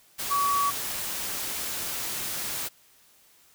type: tone in noise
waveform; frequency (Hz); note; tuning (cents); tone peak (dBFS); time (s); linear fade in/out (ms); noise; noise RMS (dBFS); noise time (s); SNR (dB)
sine; 1134; C#6; +39; -22; 0.3-0.71; 20; white; -32; 0.18-2.69; +7
effects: white hiss -59 dBFS RMS until 3.54 s